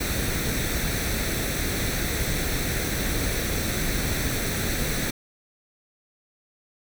pink noise with comb filter, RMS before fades -26 dBFS, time 0-5.11 s, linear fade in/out 10 ms, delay 0.5 ms, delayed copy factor +0.6, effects none

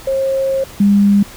sine tone pair in turn, 537 / 201.7 Hz, C5 / G3, +45 / +50 cents, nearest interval octave + perfect fourth, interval 1695 cents, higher first, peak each -13 / -7 dBFS, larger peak second, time 0.07-0.64 / 0.8-1.23 s, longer first, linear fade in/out 5 ms, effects pink hiss -36 dBFS RMS until 1.36 s

